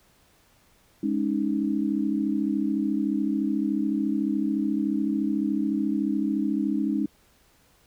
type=chord; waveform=sine; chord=Ab suspended fourth; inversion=none; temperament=equal; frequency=207.7 / 277.2 / 311.1 Hz; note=Ab3 / Db4 / Eb4; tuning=0 / 0 / 0 cents; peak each=-27 dBFS; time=1.03-7.06 s; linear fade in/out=5 ms; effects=pink hiss -61 dBFS RMS until 7.86 s